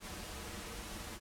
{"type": "noise with comb filter", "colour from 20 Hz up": "pink", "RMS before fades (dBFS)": -45, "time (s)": [0, 1.2], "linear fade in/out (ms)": 50, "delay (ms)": 7.5, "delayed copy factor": -0.6, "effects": ["low-pass 12000 Hz 12 dB/octave"]}